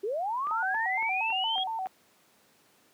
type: linear sweep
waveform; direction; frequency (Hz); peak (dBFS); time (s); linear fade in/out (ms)
sine; up; 374.3 to 3322; -28; 0.03-1.64; 10
type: click train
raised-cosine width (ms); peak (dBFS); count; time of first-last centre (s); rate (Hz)
0.5; -29; 6; 0.47-1.859; 3.6
type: tone with vibrato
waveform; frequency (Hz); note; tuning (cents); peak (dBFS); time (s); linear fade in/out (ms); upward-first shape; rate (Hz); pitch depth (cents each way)
sine; 824; G#5; -14; -30; 0.51-1.87; 0; square; 4.3; 150
effects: pink hiss -63 dBFS RMS until 2.93 s + high-pass 200 Hz 12 dB/octave